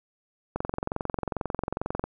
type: click train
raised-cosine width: 1 ms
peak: -14 dBFS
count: 34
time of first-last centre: 0.56-2.04 s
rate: 22.3 Hz
effects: none